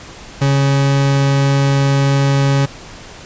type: tone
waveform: 40% pulse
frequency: 138.59 Hz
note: C#3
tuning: in tune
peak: -10 dBFS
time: 0.41-2.66 s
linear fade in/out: 10 ms
effects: pink hiss -35 dBFS RMS until 3.25 s + resampled to 16000 Hz